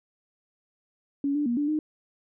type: tone with pitch steps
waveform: sine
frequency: 281.1 / 293.9 / 238.2 / 291.8 / 306.5 Hz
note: C#4 / D4 / A#3 / D4 / D#4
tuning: +24 / +1 / +38 / -11 / -26 cents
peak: -23 dBFS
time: 1.24-1.79 s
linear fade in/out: 2 ms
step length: 110 ms
effects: none